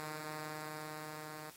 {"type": "tone with level ramp", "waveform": "5% pulse", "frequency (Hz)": 153.7, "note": "D#3", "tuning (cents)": -21, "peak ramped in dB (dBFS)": [-31, -37], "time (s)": [0, 1.5], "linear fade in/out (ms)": 0, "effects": ["white hiss -58 dBFS RMS until 1.56 s", "AAC 48 kbps"]}